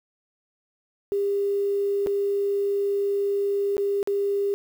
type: tone with dropouts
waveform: sine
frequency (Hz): 401.4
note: G4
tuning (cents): +41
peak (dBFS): -21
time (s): 1.12-4.54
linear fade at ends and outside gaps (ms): 0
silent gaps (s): 2.063-2.07 / 3.768-3.78 / 4.029-4.074
effects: 8-bit